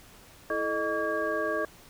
sine tone cluster, 329.5 / 434.5 / 615 / 1137 / 1627 Hz, E4 / A4 / D#5 / C#6 / G#6, -1 / -22 / -20 / +44 / -36 cents, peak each -35 / -33 / -31 / -34 / -33 dBFS, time 0.5-1.65 s, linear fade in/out 2 ms, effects pink hiss -53 dBFS RMS until 1.89 s

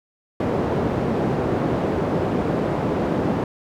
white band-pass noise, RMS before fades -22 dBFS, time 0.4-3.44 s, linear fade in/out 2 ms, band 100 to 460 Hz, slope 12 dB/octave, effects none

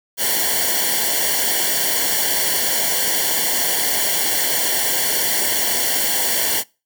white noise with comb filter, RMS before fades -19 dBFS, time 0.17-6.64 s, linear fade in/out 50 ms, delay 0.79 ms, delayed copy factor -1, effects noise-tail reverb RT60 0.3 s tail -24 dB re dry

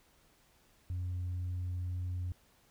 sine tone, 89.8 Hz, F2, 49 cents sharp, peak -32 dBFS, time 0.9-2.32 s, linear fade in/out 0 ms, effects tanh soft clip ceiling -32 dBFS + pink hiss -67 dBFS RMS until 2.7 s

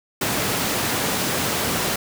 pink high-pass noise, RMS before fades -23 dBFS, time 0.21-1.96 s, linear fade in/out 5 ms, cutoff 130 Hz, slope 12 dB/octave, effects none

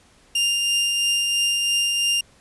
sawtooth tone with tremolo, 2800 Hz, F7, 4 cents sharp, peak -14 dBFS, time 0.35-2.21 s, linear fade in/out 5 ms, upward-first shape triangle, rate 3 Hz, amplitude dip 30%, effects pink hiss -55 dBFS RMS until 2.4 s + resampled to 24000 Hz

